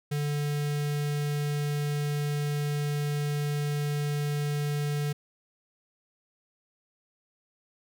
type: tone with notch filter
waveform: square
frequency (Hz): 146.4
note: D3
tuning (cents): -5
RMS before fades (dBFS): -29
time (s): 0.11-5.13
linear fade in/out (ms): 10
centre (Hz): 940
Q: 1.5
effects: none